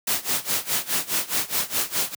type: noise with tremolo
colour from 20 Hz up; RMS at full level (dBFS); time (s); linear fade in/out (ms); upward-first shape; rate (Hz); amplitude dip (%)
white; -22; 0.07-2.15; 5; sine; 4.8; 90
effects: high-pass 100 Hz 12 dB/octave